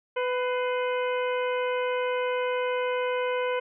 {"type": "harmonic tone with a mistuned harmonic", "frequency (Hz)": 499.3, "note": "B4", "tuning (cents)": 19, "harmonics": [1, 2, 3, 4, 5, 6], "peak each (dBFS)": [-26, -32, -36, -38, -40, -42], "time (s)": [0.16, 3.6], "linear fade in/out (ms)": 10, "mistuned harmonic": 4, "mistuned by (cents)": 82, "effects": []}